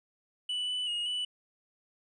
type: tone with pitch steps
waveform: triangle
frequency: 2968 / 2985 / 2873 / 2968 Hz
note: F#7 / F#7 / F7 / F#7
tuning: +5 / +15 / +48 / +5 cents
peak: -29 dBFS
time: 0.49-1.25 s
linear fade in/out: 5 ms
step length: 190 ms
effects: resampled to 24000 Hz